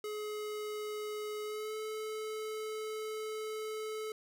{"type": "tone with pitch glide", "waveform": "square", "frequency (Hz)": [422.9, 433.3], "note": ["G#4", "A4"], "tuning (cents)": [31, -27], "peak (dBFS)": -38, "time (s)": [0.04, 4.12], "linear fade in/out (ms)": 2, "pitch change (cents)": 42, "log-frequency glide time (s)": [1.44, 1.75], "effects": []}